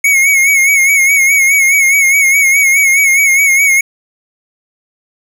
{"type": "tone with vibrato", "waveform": "square", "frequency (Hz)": 2200, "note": "C#7", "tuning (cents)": -14, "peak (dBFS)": -7, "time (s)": [0.04, 3.81], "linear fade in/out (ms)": 5, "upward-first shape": "sine", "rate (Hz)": 4.8, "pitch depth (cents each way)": 60, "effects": []}